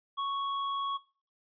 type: tone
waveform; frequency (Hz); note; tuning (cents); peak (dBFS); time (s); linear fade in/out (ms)
square; 1108.7; C#6; 0; -31; 0.17-0.98; 20
effects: noise-tail reverb RT60 0.4 s tail -19 dB re dry + resampled to 11025 Hz